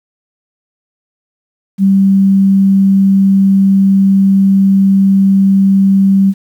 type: tone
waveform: sine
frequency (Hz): 194.6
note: G3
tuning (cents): -12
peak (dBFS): -5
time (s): 1.78-6.34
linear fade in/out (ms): 50
effects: 7-bit